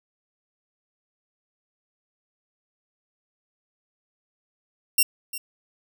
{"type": "tone with echo", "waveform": "5% pulse", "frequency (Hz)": 2753, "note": "F7", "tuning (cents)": -25, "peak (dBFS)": -6, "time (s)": [4.98, 5.03], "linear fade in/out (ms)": 5, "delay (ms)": 350, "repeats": 1, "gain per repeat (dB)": -15, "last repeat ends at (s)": 5.38, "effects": []}